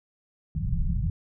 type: low-pass noise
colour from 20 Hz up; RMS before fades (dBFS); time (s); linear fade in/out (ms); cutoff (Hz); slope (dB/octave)
pink; -26; 0.55-1.1; 2; 190; 96
effects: none